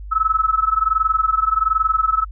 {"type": "tone with amplitude modulation", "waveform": "sine", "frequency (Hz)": 1300, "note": "E6", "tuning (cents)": -24, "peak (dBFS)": -11, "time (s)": [0.11, 2.25], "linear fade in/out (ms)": 20, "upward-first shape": "sine", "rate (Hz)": 21.3, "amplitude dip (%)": 90, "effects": ["added 50 Hz sine -30 dBFS peak until 2.31 s"]}